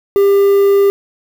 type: tone with quantisation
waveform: triangle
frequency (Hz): 398.3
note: G4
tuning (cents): +28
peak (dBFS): -5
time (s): 0.16-0.9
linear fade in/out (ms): 0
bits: 5
effects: none